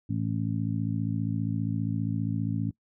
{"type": "harmonic tone", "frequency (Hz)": 55, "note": "A1", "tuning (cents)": 0, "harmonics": [2, 3, 4, 5], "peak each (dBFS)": [-30, -32, -33, -34], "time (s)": [0.09, 2.71], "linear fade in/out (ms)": 10, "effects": ["noise-tail reverb RT60 0.1 s tail -22 dB re dry"]}